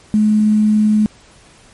sine tone with quantisation, 213.1 Hz, G#3, 45 cents sharp, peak -9 dBFS, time 0.14-1.06 s, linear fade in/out 0 ms, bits 6, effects pink hiss -46 dBFS RMS until 1.73 s + MP3 48 kbps

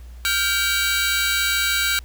sawtooth tone cluster, 1402 / 1568 / 2299 / 3891 Hz, F6 / G6 / D7 / B7, +6 / 0 / -37 / -27 cents, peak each -21 dBFS, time 0.25-1.99 s, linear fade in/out 0 ms, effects added 60 Hz sine -36 dBFS peak until 2.04 s + pink hiss -54 dBFS RMS until 2.04 s

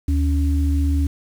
sine tone pair together, 74.76 / 280 Hz, D2 / C#4, +31 / +18 cents, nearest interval octave + major seventh, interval 2287 cents, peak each -16 / -24 dBFS, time 0.08-1.07 s, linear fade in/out 5 ms, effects 7-bit

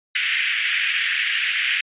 pink band-pass noise, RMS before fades -22 dBFS, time 0.15-1.81 s, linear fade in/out 5 ms, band 1700 to 3200 Hz, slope 48 dB/octave, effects resampled to 8000 Hz

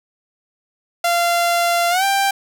sawtooth tone with pitch glide, 690 to 788 Hz, F5 to G5, -21 to +9 cents, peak -11 dBFS, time 1.04-2.31 s, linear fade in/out 5 ms, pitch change +230 cents, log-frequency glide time 1.9-2.04 s, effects none

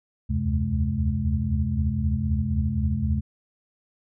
sine tone cluster, 74.8 / 78.7 / 90 / 130.5 / 212.8 Hz, D2 / D#2 / F#2 / C3 / G#3, +32 / +20 / -47 / -4 / +42 cents, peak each -28 dBFS, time 0.29-3.21 s, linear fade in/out 20 ms, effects none

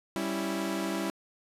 sawtooth chord, C# diminished, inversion second, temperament equal, 196 / 277.2 / 329.6 Hz, G3 / C#4 / E4, 0 / 0 / 0 cents, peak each -30 / -33 / -29 dBFS, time 0.16-1.1 s, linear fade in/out 0 ms, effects resampled to 32000 Hz

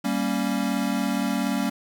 square chord, G diminished, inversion none, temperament equal, 196 / 233.1 / 277.2 Hz, G3 / Bb3 / Db4, 0 / 0 / 0 cents, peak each -28 dBFS, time 0.04-1.7 s, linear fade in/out 10 ms, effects 9-bit

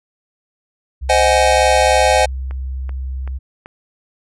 sine tone, 65.41 Hz, C2, in tune, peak -21 dBFS, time 1.01-3.39 s, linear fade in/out 20 ms
square chord, Ab dominant seventh, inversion first, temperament just, 519.1 / 623 / 747.5 / 830.6 Hz, C5 / Eb5 / Gb5 / Ab5, -14 / +2 / +17 / 0 cents, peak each -17 dBFS, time 1.09-2.26 s, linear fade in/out 10 ms
click train, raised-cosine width 0.5 ms, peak -20 dBFS, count 4, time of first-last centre 2.51-3.659 s, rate 2.61 Hz
effects resampled to 24000 Hz

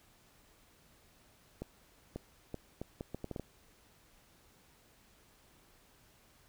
accelerating click train, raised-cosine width 2 ms, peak -26 dBFS, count 10, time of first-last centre 1.62-3.397 s, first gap 540 ms, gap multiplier 0.71, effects pink hiss -65 dBFS RMS until 6.48 s

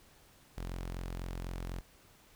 sawtooth tone, 44 Hz, F1, 14 cents sharp, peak -34 dBFS, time 0.57-1.81 s, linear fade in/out 10 ms, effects pink hiss -62 dBFS RMS until 2.35 s

